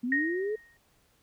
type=linear sweep; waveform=sine; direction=up; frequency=233.4 to 440 Hz; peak=-28 dBFS; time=0.03-0.56 s; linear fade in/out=10 ms
type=tone with exponential decay; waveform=sine; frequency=1864.7 Hz; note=A#6; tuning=in tune; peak=-22 dBFS; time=0.12-0.77 s; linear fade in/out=2 ms; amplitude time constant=140 ms
effects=pink hiss -67 dBFS RMS until 1.22 s